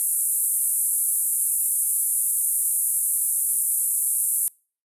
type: band-pass noise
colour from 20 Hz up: white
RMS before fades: -23 dBFS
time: 0-4.48 s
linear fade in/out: 0 ms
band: 8900 to 12000 Hz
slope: 48 dB/octave
effects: noise-tail reverb RT60 0.4 s tail -26 dB re dry + resampled to 32000 Hz